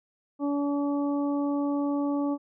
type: harmonic tone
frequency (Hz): 285.8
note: D4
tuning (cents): -47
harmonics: 1 / 2 / 3 / 4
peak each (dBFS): -25 / -34 / -38 / -40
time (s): 0.39-2.38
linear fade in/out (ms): 50
effects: none